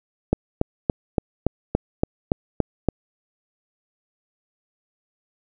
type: click train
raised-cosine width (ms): 2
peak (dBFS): -4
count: 10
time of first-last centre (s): 0.33-2.887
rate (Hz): 3.52
effects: none